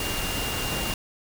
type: tone in noise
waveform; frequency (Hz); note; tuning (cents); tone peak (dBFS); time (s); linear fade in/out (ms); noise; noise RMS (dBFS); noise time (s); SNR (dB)
sine; 2801; F7; +4; -33; 0-0.94; 2; pink; -29; 0-0.94; -7
effects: none